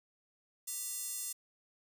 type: tone with high-pass filter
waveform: square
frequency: 394.1 Hz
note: G4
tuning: 9 cents sharp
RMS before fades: -40 dBFS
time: 0.67-1.33 s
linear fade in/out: 10 ms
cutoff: 8000 Hz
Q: 1.6
effects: 10-bit